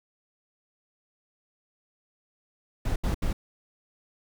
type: noise bursts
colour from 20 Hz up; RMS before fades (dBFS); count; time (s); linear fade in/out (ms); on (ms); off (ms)
brown; -26; 3; 2.85-3.33; 5; 110; 75
effects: none